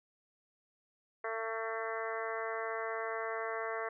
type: harmonic tone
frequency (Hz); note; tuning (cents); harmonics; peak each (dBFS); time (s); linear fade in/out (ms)
224.4; A3; +34; 2 / 3 / 4 / 5 / 6 / 7 / 8 / 9; -40 / -41 / -47 / -42 / -45 / -46 / -45 / -46; 1.24-3.89; 5
effects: none